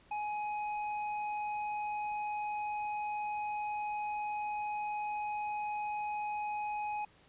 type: tone with tanh clipping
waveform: sine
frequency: 838 Hz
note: G#5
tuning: 15 cents sharp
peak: -36 dBFS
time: 0.11-7.05 s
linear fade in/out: 5 ms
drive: 13 dB
effects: pink hiss -63 dBFS RMS until 7.28 s + resampled to 8000 Hz